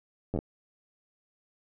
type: slowing click train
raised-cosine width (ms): 2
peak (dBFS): -18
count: 5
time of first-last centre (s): 0.34-0.389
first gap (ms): 10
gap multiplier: 1.14
effects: none